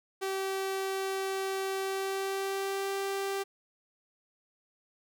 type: tone with pitch glide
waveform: sawtooth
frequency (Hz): 385.6 to 392.3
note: G4 to G4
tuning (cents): -28 to +1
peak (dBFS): -27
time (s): 0.21-3.44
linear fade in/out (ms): 20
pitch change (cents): +29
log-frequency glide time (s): 1.8-2.94
effects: none